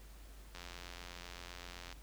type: click train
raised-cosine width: 0.2 ms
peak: -30 dBFS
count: 122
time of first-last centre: 0.55-1.927 s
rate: 87.9 Hz
effects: added 50 Hz sine -52 dBFS peak until 2.02 s + pink hiss -61 dBFS RMS until 2.02 s